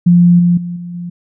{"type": "tone with level steps", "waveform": "sine", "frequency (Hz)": 174.61, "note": "F3", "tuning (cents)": 0, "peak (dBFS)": [-4, -7, -19, -23, -21], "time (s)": [0.06, 1.1], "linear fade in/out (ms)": 10, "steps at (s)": [0.39, 0.57, 0.76, 0.94], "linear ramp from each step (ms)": 5, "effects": []}